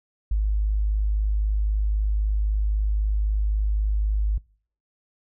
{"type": "tone", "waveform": "sine", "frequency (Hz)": 51.91, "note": "G#1", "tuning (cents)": 0, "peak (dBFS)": -19, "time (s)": [0.31, 4.38], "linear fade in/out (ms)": 5, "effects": ["noise-tail reverb RT60 0.5 s tail -25 dB re dry"]}